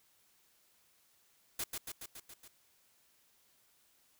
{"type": "noise with echo", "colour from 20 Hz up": "white", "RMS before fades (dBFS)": -37, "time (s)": [1.59, 1.64], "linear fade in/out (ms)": 5, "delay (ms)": 140, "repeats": 6, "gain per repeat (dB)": -3, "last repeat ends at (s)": 2.48, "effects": ["white hiss -70 dBFS RMS until 4.19 s"]}